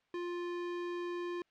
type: tone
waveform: square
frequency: 350.1 Hz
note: F4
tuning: 4 cents sharp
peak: -37 dBFS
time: 0.14-1.42 s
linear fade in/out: 2 ms
effects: white hiss -75 dBFS RMS until 1.5 s + low-pass 3000 Hz 12 dB/octave